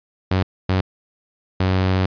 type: tone bursts at uneven times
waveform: sawtooth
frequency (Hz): 93.6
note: F#2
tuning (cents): +20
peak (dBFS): -12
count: 3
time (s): 0.31-0.43 / 0.69-0.81 / 1.6-2.06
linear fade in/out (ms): 5
effects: resampled to 11025 Hz